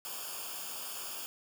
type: noise with comb filter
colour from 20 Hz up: white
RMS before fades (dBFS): -41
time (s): 0.05-1.26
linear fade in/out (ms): 0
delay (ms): 0.5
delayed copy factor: -0.8
effects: none